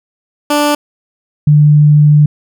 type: tone pair in turn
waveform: 15% pulse / sine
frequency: 293.7 / 148.9 Hz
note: D4 / D3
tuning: 0 / +24 cents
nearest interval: octave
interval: 1176 cents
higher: first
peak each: -3 dBFS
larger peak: neither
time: 0.5-0.75 / 1.47-2.26 s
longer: second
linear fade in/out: 5 ms
effects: none